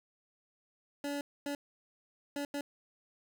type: tone bursts at uneven times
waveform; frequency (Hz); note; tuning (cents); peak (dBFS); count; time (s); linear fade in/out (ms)
25% pulse; 285.9; D4; -46; -31; 4; 1.04-1.21 / 1.46-1.55 / 2.36-2.45 / 2.54-2.61; 2
effects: none